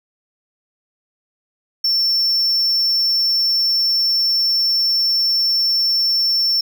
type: tone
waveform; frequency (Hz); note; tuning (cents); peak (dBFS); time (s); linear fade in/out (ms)
triangle; 5410; E8; +44; -13; 1.84-6.61; 5
effects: none